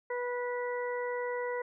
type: harmonic tone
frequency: 489.7 Hz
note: B4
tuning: 15 cents flat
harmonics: 1 / 2 / 3 / 4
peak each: -33 / -39 / -45 / -41 dBFS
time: 0.1-1.62 s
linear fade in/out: 5 ms
effects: none